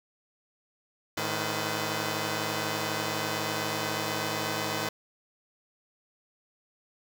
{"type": "tone cluster", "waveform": "5% pulse", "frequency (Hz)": [108.2, 156.3, 506], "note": ["A2", "D#3", "B4"], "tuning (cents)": [-29, 8, 42], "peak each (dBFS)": -22, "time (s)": [1.17, 4.89], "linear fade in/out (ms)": 5, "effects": []}